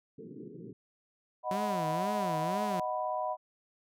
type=band-pass noise; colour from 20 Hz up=white; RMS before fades=-46 dBFS; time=0.18-0.73 s; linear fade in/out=5 ms; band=120 to 450 Hz; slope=96 dB/octave
type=chord; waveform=sine; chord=B major; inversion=first; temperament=equal; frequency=622.3 / 740 / 987.8 Hz; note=D#5 / F#5 / B5; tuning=0 / 0 / 0 cents; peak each=-35 dBFS; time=1.43-3.37 s; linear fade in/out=50 ms
type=tone with vibrato; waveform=sawtooth; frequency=182.8 Hz; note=F#3; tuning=21 cents flat; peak=-30 dBFS; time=1.51-2.8 s; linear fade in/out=2 ms; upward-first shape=sine; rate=2 Hz; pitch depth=260 cents each way
effects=none